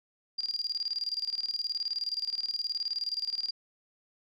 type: tone with tremolo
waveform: sine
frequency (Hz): 4787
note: D8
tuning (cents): +32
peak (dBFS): -28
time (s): 0.38-3.51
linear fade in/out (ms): 10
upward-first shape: square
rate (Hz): 19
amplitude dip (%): 80
effects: none